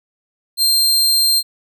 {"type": "tone", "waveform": "sawtooth", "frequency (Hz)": 4175, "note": "C8", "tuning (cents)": -5, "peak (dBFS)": -9, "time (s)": [0.57, 1.43], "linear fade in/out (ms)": 50, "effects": []}